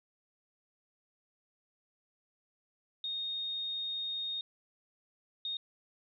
sine tone bursts at uneven times, 3705 Hz, A#7, 11 cents flat, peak -34 dBFS, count 2, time 3.04-4.41 / 5.45-5.57 s, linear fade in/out 2 ms, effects none

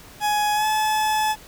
40% pulse tone with pitch glide, 838 to 860.6 Hz, G#5 to A5, +15 to -39 cents, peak -18 dBFS, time 0.2-1.36 s, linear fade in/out 50 ms, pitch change +46 cents, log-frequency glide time 0.54-0.66 s, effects pink hiss -45 dBFS RMS until 1.47 s

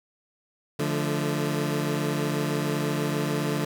20% pulse chord, D minor, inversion none, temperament equal with one note detuned, 146.83 / 174.61 / 217.1 Hz, D3 / F3 / A3, 0 / 0 / -23 cents, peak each -22 / -26 / -27 dBFS, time 0.79-3.65 s, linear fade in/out 5 ms, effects none

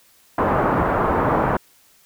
white low-pass noise, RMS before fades -19 dBFS, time 0.38-1.57 s, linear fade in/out 5 ms, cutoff 1200 Hz, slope 24 dB/octave, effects white hiss -55 dBFS RMS until 2.05 s

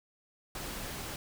pink noise, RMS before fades -40 dBFS, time 0.55-1.16 s, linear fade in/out 2 ms, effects none

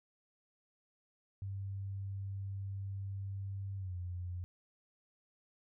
sine tone with pitch glide, 98 to 89.35 Hz, G2 to F2, 0 to +40 cents, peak -38 dBFS, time 1.42-4.44 s, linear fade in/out 0 ms, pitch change -160 cents, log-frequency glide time 3.77-3.95 s, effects none

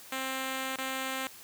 5% pulse tone with dropouts, 263.8 Hz, C4, 14 cents sharp, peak -21 dBFS, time 0.12-1.27 s, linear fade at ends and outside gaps 1 ms, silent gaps 0.758-0.784 s, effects white hiss -50 dBFS RMS until 1.43 s + high-pass 80 Hz 12 dB/octave

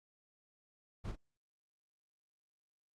brown noise with echo, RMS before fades -40 dBFS, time 1.04-1.12 s, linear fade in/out 10 ms, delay 38 ms, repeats 1, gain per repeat -7 dB, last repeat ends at 1.158 s, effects low-pass 7000 Hz 12 dB/octave + Opus 24 kbps

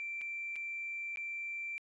triangle tone with dropouts, 2349 Hz, D7, in tune, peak -34 dBFS, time 0-1.78 s, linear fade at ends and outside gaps 0 ms, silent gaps 0.212-0.216 / 0.557-0.562 / 1.159-1.172 s, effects tanh soft clip ceiling -35 dBFS + resampled to 24000 Hz

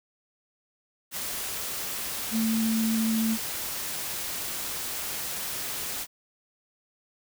sine tone in noise, 223.2 Hz, A3, 25 cents sharp, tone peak -23 dBFS, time 2.31-3.38 s, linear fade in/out 50 ms, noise white, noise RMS -33 dBFS, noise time 1.11-6.07 s, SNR +7 dB, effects none

